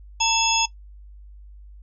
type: tone cluster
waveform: sine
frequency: 903 / 2656 / 3377 / 5140 / 6580 Hz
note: A5 / E7 / G#7 / E8 / G#8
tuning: +45 / +12 / +28 / -45 / -17 cents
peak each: -22 / -25 / -25 / -26 / -24 dBFS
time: 0.2-0.66 s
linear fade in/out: 10 ms
effects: noise-tail reverb RT60 0.1 s tail -18 dB re dry + added 50 Hz sine -41 dBFS peak until 1.82 s